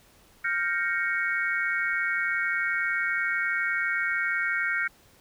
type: chord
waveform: sine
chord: G half-diminished seventh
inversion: third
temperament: equal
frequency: 1396.9 / 1568 / 1864.7 / 2217 Hz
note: F6 / G6 / Bb6 / Db7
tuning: 0 / 0 / 0 / 0 cents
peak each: -30 dBFS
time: 0.44-4.88 s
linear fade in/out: 10 ms
effects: pink hiss -58 dBFS RMS until 5.2 s